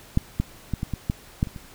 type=clicks; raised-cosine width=5 ms; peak=-6 / -9 / -12 / -14 / -14 / -10 / -8 / -23 / -24 dBFS; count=9; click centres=0.174 / 0.4 / 0.737 / 0.831 / 0.937 / 1.099 / 1.429 / 1.472 / 1.562 s; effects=pink hiss -48 dBFS RMS until 1.74 s